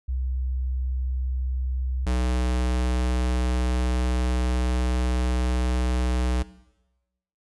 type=tone pair in turn; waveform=sine / square; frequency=63.9 / 62.05 Hz; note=C2 / B1; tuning=-40 / +9 cents; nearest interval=minor second; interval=51 cents; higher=first; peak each=-24 / -22 dBFS; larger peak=second; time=0.08-2.06 / 2.06-6.43 s; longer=second; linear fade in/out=10 ms; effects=noise-tail reverb RT60 1.0 s tail -18 dB re dry + resampled to 24000 Hz